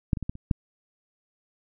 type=clicks; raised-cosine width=5 ms; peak=-9 / -19 / -19 / -16 / -28 / -9 dBFS; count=6; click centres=0.132 / 0.172 / 0.227 / 0.295 / 0.354 / 0.512 s; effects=none